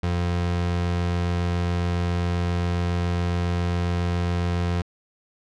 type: tone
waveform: 30% pulse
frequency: 87.31 Hz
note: F2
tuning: in tune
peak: -19 dBFS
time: 0.03-4.82 s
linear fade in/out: 5 ms
effects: low-pass 5000 Hz 12 dB/octave